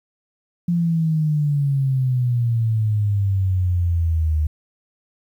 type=exponential sweep; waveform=sine; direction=down; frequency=174.61 to 75.7 Hz; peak=-16 dBFS; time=0.68-4.47 s; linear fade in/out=5 ms; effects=9-bit